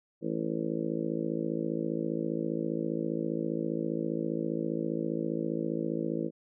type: harmonic tone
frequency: 55 Hz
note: A1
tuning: in tune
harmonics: 3 / 4 / 5 / 6 / 7 / 8 / 9 / 10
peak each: -37 / -36 / -38 / -34 / -46 / -39 / -38 / -43 dBFS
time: 0.21-6.31 s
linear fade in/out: 50 ms
effects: none